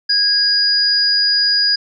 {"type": "tone pair together", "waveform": "sine", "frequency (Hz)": [1645, 4901], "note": ["G#6", "D#8"], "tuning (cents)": [-17, -27], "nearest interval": "octave + perfect fifth", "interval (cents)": 1890, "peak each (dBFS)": [-21, -12], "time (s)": [0.09, 1.76], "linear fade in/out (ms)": 10, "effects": []}